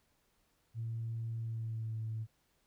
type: tone with pitch glide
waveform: sine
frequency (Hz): 114.2 to 110.82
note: A#2 to A2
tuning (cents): -35 to +13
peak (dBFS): -35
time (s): 0.74-2.27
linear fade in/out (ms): 50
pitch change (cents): -52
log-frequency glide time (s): 1.38-1.99
effects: tanh soft clip ceiling -31 dBFS + pink hiss -75 dBFS RMS until 2.66 s